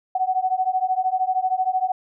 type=beating tone pair; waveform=sine; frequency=741 / 754 Hz; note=F#5 / F#5; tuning=+2 / +32 cents; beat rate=13 Hz; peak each=-22 dBFS; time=0.15-1.92 s; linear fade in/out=5 ms; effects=none